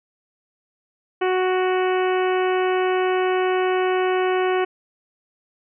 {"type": "harmonic tone with a mistuned harmonic", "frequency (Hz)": 370, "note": "F#4", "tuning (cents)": 0, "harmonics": [1, 2, 3, 4, 5, 6, 7, 8], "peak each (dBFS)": [-19, -25, -29, -31, -33, -35, -36, -37], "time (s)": [1.21, 4.65], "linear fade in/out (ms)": 10, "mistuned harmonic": 6, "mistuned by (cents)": 19, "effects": []}